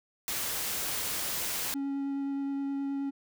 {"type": "noise", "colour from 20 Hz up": "white", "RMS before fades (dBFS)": -33, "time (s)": [0.28, 1.74], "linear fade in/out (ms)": 0}
{"type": "tone with vibrato", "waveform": "triangle", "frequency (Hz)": 277.2, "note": "C#4", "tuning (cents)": 0, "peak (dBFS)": -28, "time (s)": [1.74, 3.11], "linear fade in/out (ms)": 20, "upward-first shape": "triangle", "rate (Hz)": 9.5, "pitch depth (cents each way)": 10}
{"effects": []}